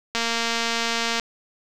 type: click train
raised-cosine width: 0.2 ms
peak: -7 dBFS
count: 243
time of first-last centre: 0.15-1.198 s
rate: 231 Hz
effects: none